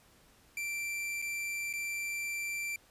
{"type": "tone with dropouts", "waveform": "45% pulse", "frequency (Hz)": 2349, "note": "D7", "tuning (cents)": 0, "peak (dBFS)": -34, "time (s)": [0.57, 2.76], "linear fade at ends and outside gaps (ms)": 2, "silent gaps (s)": [[1.218, 1.223], [1.729, 1.736]], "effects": ["pink hiss -63 dBFS RMS until 2.9 s", "resampled to 32000 Hz"]}